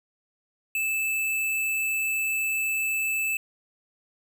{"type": "tone", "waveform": "square", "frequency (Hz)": 2628, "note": "E7", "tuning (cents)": -6, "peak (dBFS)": -25, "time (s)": [0.75, 3.37], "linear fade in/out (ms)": 2, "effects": []}